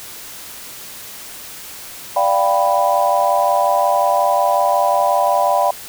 sine chord, G dominant seventh, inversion second, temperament equal, 587.3 / 698.5 / 784 / 987.8 Hz, D5 / F5 / G5 / B5, 0 / 0 / 0 / 0 cents, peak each -18 dBFS, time 2.16-5.71 s, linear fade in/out 5 ms, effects white hiss -34 dBFS RMS until 5.88 s

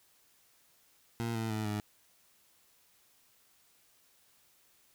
20% pulse tone with pitch steps, 116.1 / 112.27 / 108.58 / 105 Hz, A#2 / A2 / A2 / G#2, -7 / +35 / -22 / +19 cents, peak -28 dBFS, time 1.2-1.8 s, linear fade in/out 0 ms, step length 150 ms, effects white hiss -67 dBFS RMS until 4.94 s

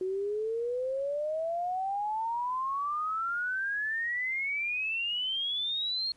sine exponential sweep, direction up, 367.7 to 4300 Hz, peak -29 dBFS, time 0.01-6.12 s, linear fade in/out 2 ms, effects pink hiss -64 dBFS RMS until 6.16 s + resampled to 24000 Hz

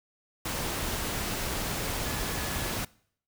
sine tone in noise, 1707 Hz, G#6, 47 cents sharp, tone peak -42 dBFS, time 2.06-2.72 s, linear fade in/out 5 ms, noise pink, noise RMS -32 dBFS, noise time 0.45-2.85 s, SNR -13 dB, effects noise-tail reverb RT60 0.6 s tail -23 dB re dry

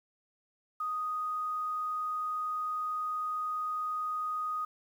sine tone with quantisation, 1244.5 Hz, D#6, in tune, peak -31 dBFS, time 0.8-4.65 s, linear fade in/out 5 ms, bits 10, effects none

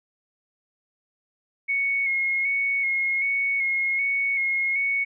sine tone with vibrato, 2189 Hz, C#7, 22 cents flat, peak -21 dBFS, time 1.68-5.05 s, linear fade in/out 20 ms, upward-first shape square, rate 1.3 Hz, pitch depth 25 cents each way, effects none

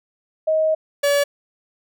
sine / 45% pulse tone pair in turn, 630 / 570.9 Hz, D#5 / D5, +21 / -49 cents, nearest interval major second, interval 170 cents, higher first, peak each -15 dBFS, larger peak neither, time 0.47-0.75 / 1.03-1.24 s, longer first, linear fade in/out 10 ms, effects none

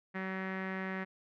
sawtooth tone with low-pass filter, 189.4 Hz, F#3, 41 cents sharp, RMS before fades -38 dBFS, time 0.14-1.05 s, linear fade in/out 20 ms, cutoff 1900 Hz, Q 4.7, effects none

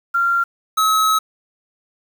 sine / square tone pair in turn, 1382 / 1285.7 Hz, F6 / E6, -19 / -44 cents, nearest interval minor second, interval 125 cents, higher first, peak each -14 dBFS, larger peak neither, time 0.14-0.44 / 0.77-1.19 s, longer second, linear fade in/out 10 ms, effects 7-bit

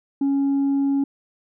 sine tone with tanh clipping, 277.2 Hz, C#4, in tune, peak -18 dBFS, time 0.21-1.04 s, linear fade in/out 5 ms, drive 1 dB, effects none

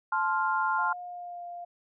sine chord, F major, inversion first, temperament just, 873.1 / 1047.7 / 1396.9 Hz, A5 / C6 / F6, -14 / +2 / 0 cents, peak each -29 dBFS, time 0.12-0.93 s, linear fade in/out 5 ms
sine tone with pitch glide, 714 to 698.9 Hz, F5 to F5, +38 to +1 cents, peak -37 dBFS, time 0.78-1.65 s, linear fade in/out 10 ms, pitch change -37 cents, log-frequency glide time 1-1.44 s
effects none

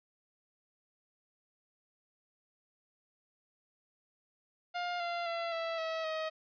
sawtooth tone with pitch steps, 706 / 690.7 / 675.7 / 661 / 646.7 / 632.6 Hz, F5 / F5 / E5 / E5 / E5 / D#5, +19 / -19 / +43 / +5 / -33 / +29 cents, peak -30 dBFS, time 4.74-6.3 s, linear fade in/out 20 ms, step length 260 ms, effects resampled to 11025 Hz

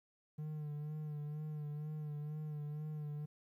triangle tone with vibrato, 150.6 Hz, D3, 44 cents sharp, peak -38 dBFS, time 0.38-3.26 s, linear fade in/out 10 ms, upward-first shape sine, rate 2.1 Hz, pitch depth 37 cents each way, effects 13-bit

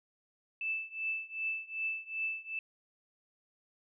sine tone with tremolo, 2637 Hz, E7, in tune, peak -30 dBFS, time 0.61-2.59 s, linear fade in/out 2 ms, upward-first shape triangle, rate 2.6 Hz, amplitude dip 95%, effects none

